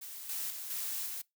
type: noise with level steps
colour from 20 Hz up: blue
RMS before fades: -45 / -37 / -42 / -37 / -40 dBFS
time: 0.01-1.22 s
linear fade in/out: 10 ms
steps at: 0.29 / 0.5 / 0.7 / 1.06 s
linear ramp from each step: 5 ms
effects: noise-tail reverb RT60 0.2 s tail -24 dB re dry